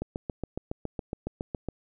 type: click train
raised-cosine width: 2 ms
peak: -18 dBFS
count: 13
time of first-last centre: 0.02-1.687 s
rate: 7.2 Hz
effects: none